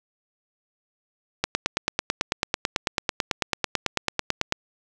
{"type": "click train", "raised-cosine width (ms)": 0.2, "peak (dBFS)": -4, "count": 29, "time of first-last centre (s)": [1.44, 4.524], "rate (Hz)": 9.08, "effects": []}